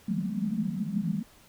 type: band-pass noise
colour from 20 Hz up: white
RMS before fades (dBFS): -30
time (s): 0.08-1.23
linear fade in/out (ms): 5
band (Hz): 160 to 230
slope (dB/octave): 96
effects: pink hiss -57 dBFS RMS until 1.48 s